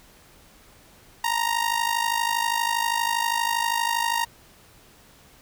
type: tone with amplitude modulation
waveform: sawtooth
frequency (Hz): 932.3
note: A#5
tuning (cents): 0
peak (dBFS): -15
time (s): 1.24-4.25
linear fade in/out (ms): 5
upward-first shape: sine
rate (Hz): 52.5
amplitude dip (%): 75
effects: pink hiss -53 dBFS RMS until 5.41 s

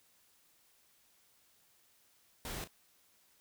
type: noise with echo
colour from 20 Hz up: pink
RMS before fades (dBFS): -42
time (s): 2.45-2.64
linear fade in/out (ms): 0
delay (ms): 35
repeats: 1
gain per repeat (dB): -12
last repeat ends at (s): 2.675
effects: white hiss -69 dBFS RMS until 3.4 s

